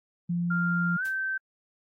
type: tone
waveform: sine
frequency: 173.2 Hz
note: F3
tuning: 14 cents flat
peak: -25 dBFS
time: 0.29-0.97 s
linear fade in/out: 10 ms
type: tone with pitch glide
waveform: sine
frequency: 1396.9 to 1550 Hz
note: F6 to G6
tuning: 0 to -20 cents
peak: -27 dBFS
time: 0.5-1.38 s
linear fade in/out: 10 ms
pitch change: +180 cents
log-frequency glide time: 0.97-1.03 s
type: noise with exponential decay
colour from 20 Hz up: white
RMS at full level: -42 dBFS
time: 1.05-1.19 s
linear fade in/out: 5 ms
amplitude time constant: 30 ms
effects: AAC 48 kbps